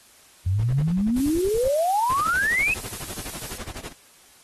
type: exponential sweep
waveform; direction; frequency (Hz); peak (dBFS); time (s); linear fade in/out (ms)
sine; up; 87.31 to 2637; -19; 0.46-2.74; 5
type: noise bursts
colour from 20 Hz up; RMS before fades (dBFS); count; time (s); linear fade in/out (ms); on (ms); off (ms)
brown; -33; 12; 0.59-1.679; 2; 44; 51
type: noise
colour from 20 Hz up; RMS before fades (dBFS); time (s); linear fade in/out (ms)
blue; -35; 1.16-3.58; 5
type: noise with tremolo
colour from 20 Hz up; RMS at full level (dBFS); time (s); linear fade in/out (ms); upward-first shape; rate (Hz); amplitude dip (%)
pink; -34; 2.09-3.93; 10; sine; 12; 90
effects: white hiss -53 dBFS RMS until 4.43 s + AAC 32 kbps